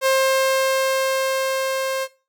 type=tone with level ramp; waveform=sawtooth; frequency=531 Hz; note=C5; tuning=25 cents sharp; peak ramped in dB=-11 to -18 dBFS; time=0.01-2.08 s; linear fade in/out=50 ms; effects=noise-tail reverb RT60 0.3 s tail -18 dB re dry